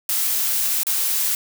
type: noise with dropouts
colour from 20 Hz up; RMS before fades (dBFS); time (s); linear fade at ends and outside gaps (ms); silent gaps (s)
blue; -21; 0.09-1.35; 1; 0.833-0.868
effects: none